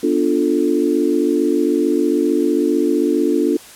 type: chord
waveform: sine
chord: B half-diminished seventh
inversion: none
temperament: equal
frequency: 246.9 / 293.7 / 349.2 / 440 Hz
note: B3 / D4 / F4 / A4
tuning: 0 / 0 / 0 / 0 cents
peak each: -22 / -17 / -18 / -21 dBFS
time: 0.03-3.57 s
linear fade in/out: 5 ms
effects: white hiss -40 dBFS RMS until 3.75 s + low-pass 12000 Hz 12 dB/octave